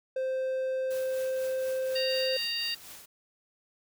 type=tone; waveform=triangle; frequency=522 Hz; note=C5; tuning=4 cents flat; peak=-26 dBFS; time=0.16-2.37 s; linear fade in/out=5 ms
type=noise with tremolo; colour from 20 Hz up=white; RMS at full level=-45 dBFS; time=0.9-3.06 s; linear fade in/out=10 ms; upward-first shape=triangle; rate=4.1 Hz; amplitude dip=55%
type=harmonic tone; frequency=931 Hz; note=A#5; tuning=2 cents flat; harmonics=2 / 3 / 4 / 5; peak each=-40 / -34 / -39 / -32 dBFS; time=1.95-2.75 s; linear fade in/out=10 ms
effects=none